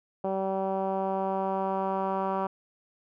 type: tone with low-pass filter sweep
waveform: 10% pulse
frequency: 192.2 Hz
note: G3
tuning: 34 cents flat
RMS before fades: -29 dBFS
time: 0.24-2.47 s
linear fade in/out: 5 ms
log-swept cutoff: 680 to 1100 Hz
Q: 1.9
effects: none